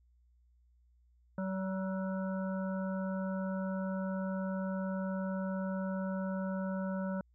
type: harmonic tone with a mistuned harmonic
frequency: 190.2 Hz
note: F#3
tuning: 48 cents sharp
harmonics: 1 / 3 / 5 / 7 / 8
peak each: -34 / -40 / -47 / -49 / -49 dBFS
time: 1.38-7.21 s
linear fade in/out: 2 ms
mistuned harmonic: 8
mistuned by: -53 cents
effects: added 60 Hz sine -64 dBFS peak until 7.34 s